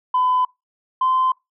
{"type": "tone pair in turn", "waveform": "sine", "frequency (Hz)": [1008, 1033.3], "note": ["B5", "C6"], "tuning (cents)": [35, -22], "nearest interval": "unison", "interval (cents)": 43, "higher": "second", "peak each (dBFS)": -14, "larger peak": "neither", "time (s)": [[0.14, 0.45], [1.01, 1.32]], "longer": "neither", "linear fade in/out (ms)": 5, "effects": ["noise-tail reverb RT60 0.2 s tail -24 dB re dry", "tanh soft clip ceiling -11 dBFS"]}